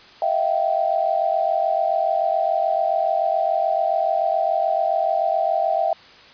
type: tone cluster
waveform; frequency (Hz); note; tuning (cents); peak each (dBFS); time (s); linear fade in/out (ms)
sine; 639 / 686 / 775; D#5 / F5 / G5; +46 / -31 / -20; -22; 0.22-5.93; 2
effects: white hiss -46 dBFS RMS until 6.33 s + resampled to 11025 Hz